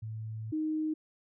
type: tone pair in turn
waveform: sine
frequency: 110 / 311.1 Hz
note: A2 / D#4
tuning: 0 / 0 cents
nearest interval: octave + tritone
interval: 1800 cents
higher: second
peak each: -36 / -29 dBFS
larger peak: second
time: 0.02-0.52 / 0.52-0.94 s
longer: first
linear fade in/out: 10 ms
effects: none